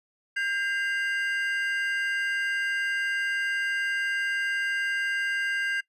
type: tone cluster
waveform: triangle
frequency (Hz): 1597 / 2054 / 2796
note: G6 / C7 / F7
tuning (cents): +32 / -33 / +1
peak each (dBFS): -25 / -32 / -34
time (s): 0.36-5.81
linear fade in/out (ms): 10
effects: noise-tail reverb RT60 0.1 s tail -20 dB re dry + resampled to 32000 Hz